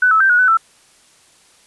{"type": "tone with pitch steps", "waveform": "sine", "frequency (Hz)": [1497, 1304, 1564, 1454, 1500, 1330], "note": ["F#6", "E6", "G6", "F#6", "F#6", "E6"], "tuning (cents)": [20, -19, -4, -31, 23, 15], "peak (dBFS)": -9, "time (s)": [0.02, 0.572], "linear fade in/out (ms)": 5, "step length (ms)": 92, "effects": ["white hiss -51 dBFS RMS until 1.66 s", "resampled to 24000 Hz"]}